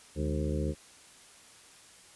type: harmonic tone with a mistuned harmonic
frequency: 75.3 Hz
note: D2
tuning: 44 cents sharp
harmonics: 1 / 2 / 3 / 4 / 5 / 6 / 7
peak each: -32 / -35 / -37 / -38 / -39 / -40 / -40 dBFS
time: 0.15-0.75 s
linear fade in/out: 50 ms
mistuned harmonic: 3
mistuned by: -110 cents
effects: white hiss -55 dBFS RMS until 2.15 s + resampled to 24000 Hz